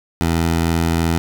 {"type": "tone", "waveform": "15% pulse", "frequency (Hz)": 83, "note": "E2", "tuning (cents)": 12, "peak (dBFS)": -9, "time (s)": [0.21, 1.18], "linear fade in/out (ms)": 0, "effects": []}